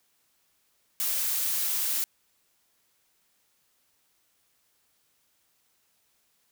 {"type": "noise", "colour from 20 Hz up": "blue", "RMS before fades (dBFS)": -28, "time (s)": [1, 2.04], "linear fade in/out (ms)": 0, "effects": ["white hiss -70 dBFS RMS until 6.51 s"]}